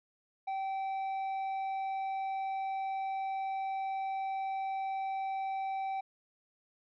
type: tone with tanh clipping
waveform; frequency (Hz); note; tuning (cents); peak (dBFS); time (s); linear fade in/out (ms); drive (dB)
sine; 773; G5; -24; -34; 0.47-6.01; 10; 6
effects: none